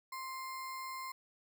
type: tone with sample-and-hold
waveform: sine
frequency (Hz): 1047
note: C6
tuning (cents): +1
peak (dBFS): -40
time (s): 0.12-1.12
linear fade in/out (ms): 5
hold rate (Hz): 3150
effects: none